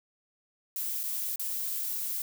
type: noise with dropouts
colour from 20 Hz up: violet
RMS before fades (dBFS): -33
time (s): 0.76-2.22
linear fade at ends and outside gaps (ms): 2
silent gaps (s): 1.033-1.037 / 1.359-1.395
effects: none